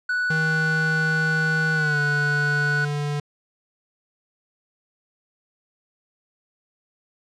triangle tone, 1480 Hz, F#6, in tune, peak -19 dBFS, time 0.09-2.85 s, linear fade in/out 5 ms
square tone with pitch glide, 158.5 to 146.19 Hz, D#3 to D3, +32 to -8 cents, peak -24 dBFS, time 0.3-3.2 s, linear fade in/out 5 ms, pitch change -140 cents, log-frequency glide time 1.74-1.99 s
effects low-pass 7000 Hz 12 dB/octave

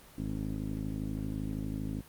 15% pulse tone with low-pass filter, 52.6 Hz, G#1, 23 cents sharp, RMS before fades -35 dBFS, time 0.18-2.01 s, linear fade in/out 5 ms, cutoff 300 Hz, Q 6.2, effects pink hiss -55 dBFS RMS until 2.08 s + Opus 32 kbps

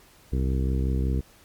harmonic tone, 65.41 Hz, C2, in tune, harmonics 1 / 2 / 3 / 4 / 5 / 6 / 7, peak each -23 / -29 / -33 / -35 / -37 / -39 / -40 dBFS, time 0.32-1.21 s, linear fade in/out 10 ms, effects pink hiss -55 dBFS RMS until 1.44 s + MP3 96 kbps

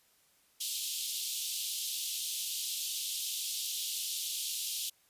pink high-pass noise, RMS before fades -36 dBFS, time 0.6-4.9 s, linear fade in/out 10 ms, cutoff 3000 Hz, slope 48 dB/octave, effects white hiss -68 dBFS RMS until 5.09 s + resampled to 32000 Hz

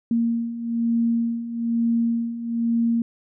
sine beating tone pair, 231.4 / 232.5 Hz, A#3 / A#3, -13 / -4 cents, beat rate 1.1 Hz, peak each -26 / -21 dBFS, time 0.11-3.02 s, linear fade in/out 2 ms, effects none

